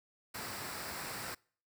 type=noise with comb filter; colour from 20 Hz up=pink; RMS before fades=-42 dBFS; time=0.34-1.35 s; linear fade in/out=10 ms; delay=0.31 ms; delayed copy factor=-0.5; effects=noise-tail reverb RT60 0.5 s tail -26 dB re dry + high-pass 80 Hz 12 dB/octave